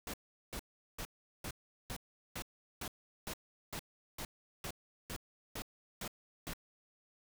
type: noise bursts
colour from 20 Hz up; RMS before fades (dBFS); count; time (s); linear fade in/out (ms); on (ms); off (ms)
pink; -42; 15; 0.07-6.535; 2; 67; 390
effects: none